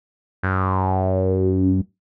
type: tone with low-pass filter sweep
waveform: sawtooth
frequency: 94.2 Hz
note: F#2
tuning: 32 cents sharp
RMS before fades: -19 dBFS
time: 0.43-1.82 s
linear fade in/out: 10 ms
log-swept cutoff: 1600 to 230 Hz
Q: 7
effects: noise-tail reverb RT60 0.2 s tail -18 dB re dry